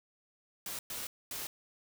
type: noise bursts at uneven times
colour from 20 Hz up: white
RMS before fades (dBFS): -40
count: 3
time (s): 0.66-0.79 / 0.9-1.07 / 1.31-1.47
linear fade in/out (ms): 2
effects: none